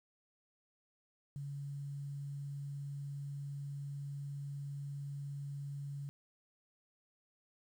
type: tone with quantisation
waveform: sine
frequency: 141.4 Hz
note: C#3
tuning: 35 cents sharp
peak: -40 dBFS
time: 1.36-6.09 s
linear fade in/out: 0 ms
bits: 11
effects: none